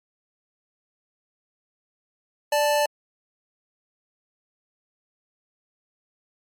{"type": "tone pair together", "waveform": "square", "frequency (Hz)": [589, 875.1], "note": ["D5", "A5"], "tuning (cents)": [5, -10], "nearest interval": "perfect fifth", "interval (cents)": 685, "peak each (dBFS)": [-21, -24], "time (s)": [2.52, 2.86], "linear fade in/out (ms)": 5, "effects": ["MP3 64 kbps"]}